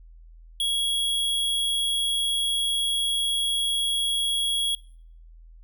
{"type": "tone", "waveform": "square", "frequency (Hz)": 3322, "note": "G#7", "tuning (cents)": 0, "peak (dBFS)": -23, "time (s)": [0.6, 4.75], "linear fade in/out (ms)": 2, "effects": ["noise-tail reverb RT60 0.6 s tail -24 dB re dry", "added 41 Hz sine -45 dBFS peak until 5.63 s"]}